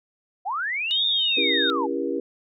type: linear two-way sweep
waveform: sine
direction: up then down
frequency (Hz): 684 to 3625 to 791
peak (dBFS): -24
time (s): 0.45-1.87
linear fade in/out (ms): 20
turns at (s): 1.06
type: tone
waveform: sine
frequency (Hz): 3700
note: A#7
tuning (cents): -14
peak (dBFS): -21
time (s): 0.91-1.7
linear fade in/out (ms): 0
type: chord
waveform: sine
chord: C# diminished seventh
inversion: none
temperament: just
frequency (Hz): 277.2 / 332.6 / 399.1 / 479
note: C#4 / E4 / G4 / Bb4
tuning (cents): 0 / +16 / +31 / +47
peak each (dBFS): -29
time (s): 1.37-2.2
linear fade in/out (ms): 5
effects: none